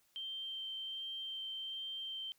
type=tone with vibrato; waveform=sine; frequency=3136 Hz; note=G7; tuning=in tune; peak=-40 dBFS; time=0.16-2.32 s; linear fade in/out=0 ms; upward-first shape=sine; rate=1.3 Hz; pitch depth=8 cents each way; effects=white hiss -73 dBFS RMS until 2.38 s